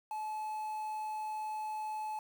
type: tone with quantisation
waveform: triangle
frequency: 861 Hz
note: A5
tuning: 38 cents flat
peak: -34 dBFS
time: 0.11-2.19 s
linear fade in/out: 2 ms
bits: 9
effects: none